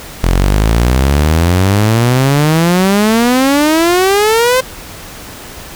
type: exponential sweep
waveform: sawtooth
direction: up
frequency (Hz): 42.31 to 523.3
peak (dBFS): -4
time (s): 0.23-4.61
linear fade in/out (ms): 10
effects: pink hiss -30 dBFS RMS until 5.75 s